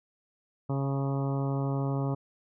harmonic tone with a mistuned harmonic, 137.5 Hz, C#3, 14 cents flat, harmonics 1 / 2 / 3 / 4 / 5 / 6 / 7 / 8 / 9, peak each -28 / -34 / -38 / -40 / -42 / -44 / -45 / -46 / -47 dBFS, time 0.69-2.15 s, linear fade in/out 10 ms, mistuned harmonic 6, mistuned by +18 cents, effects none

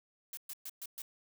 blue noise bursts, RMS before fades -43 dBFS, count 5, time 0.33-1.02 s, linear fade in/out 2 ms, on 42 ms, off 120 ms, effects none

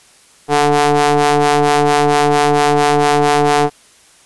sawtooth ring-modulated tone, 146.8 Hz, D3, in tune, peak -3 dBFS, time 0.48-3.7 s, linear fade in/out 50 ms, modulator 585 Hz, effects white hiss -47 dBFS RMS until 4.25 s + resampled to 24000 Hz

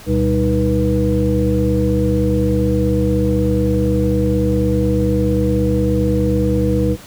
sine tone cluster, 70.8 / 120.3 / 196.2 / 311.3 / 485.7 Hz, C#2 / B2 / G3 / D#4 / B4, +37 / -45 / +2 / +1 / -29 cents, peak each -19 dBFS, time 0.06-6.97 s, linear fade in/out 50 ms, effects tanh soft clip ceiling -3 dBFS + pink hiss -39 dBFS RMS until 7.06 s

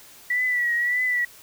sine tone with vibrato, 1949 Hz, B6, 23 cents flat, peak -20 dBFS, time 0.3-1.25 s, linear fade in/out 5 ms, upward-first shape triangle, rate 1.7 Hz, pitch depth 61 cents each way, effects white hiss -48 dBFS RMS until 1.42 s

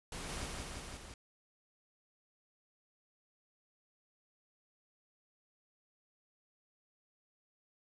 pink noise with echo, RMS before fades -43 dBFS, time 0.12-0.46 s, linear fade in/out 2 ms, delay 170 ms, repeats 4, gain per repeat -2 dB, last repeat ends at 1.14 s, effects resampled to 24000 Hz

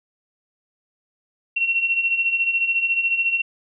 sine beating tone pair, 2715 / 2729 Hz, F7 / F7, -50 / -41 cents, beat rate 14 Hz, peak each -25 / -19 dBFS, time 1.56-3.42 s, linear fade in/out 10 ms, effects none

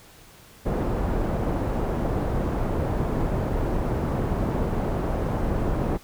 pink low-pass noise, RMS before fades -25 dBFS, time 0.65-5.98 s, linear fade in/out 20 ms, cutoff 770 Hz, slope 12 dB/octave, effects pink hiss -50 dBFS RMS until 6.03 s

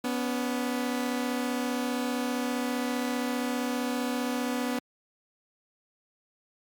sawtooth tone pair together, 246.9 / 282.1 Hz, B3 / C#4, 0 / +30 cents, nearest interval major second, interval 230 cents, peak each -25 / -30 dBFS, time 0.04-4.79 s, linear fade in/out 5 ms, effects Opus 48 kbps

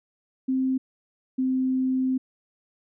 sine tone pair in turn, 261.6 / 259.6 Hz, C4 / C4, 0 / -13 cents, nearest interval unison, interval 13 cents, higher first, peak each -21 dBFS, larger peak neither, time 0.48-0.78 / 1.38-2.18 s, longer second, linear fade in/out 10 ms, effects none

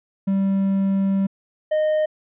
triangle tone pair in turn, 194.8 / 616.7 Hz, G3 / D#5, -11 / -16 cents, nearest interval octave + minor sixth, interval 1995 cents, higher second, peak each -15 dBFS, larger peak neither, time 0.27-1.27 / 1.71-2.06 s, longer first, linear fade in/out 10 ms, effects resampled to 8000 Hz

